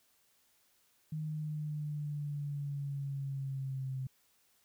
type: linear sweep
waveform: sine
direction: down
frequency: 155.56 to 130.8 Hz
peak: -35 dBFS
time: 1.12-4.07 s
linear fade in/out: 5 ms
effects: white hiss -71 dBFS RMS until 4.64 s